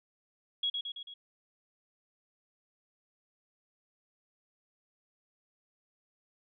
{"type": "tone with echo", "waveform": "sine", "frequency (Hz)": 3322, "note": "G#7", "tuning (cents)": 0, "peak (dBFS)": -28, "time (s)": [0.63, 0.7], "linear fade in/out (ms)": 5, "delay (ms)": 110, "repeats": 4, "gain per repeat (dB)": -4, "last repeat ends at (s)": 1.14, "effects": []}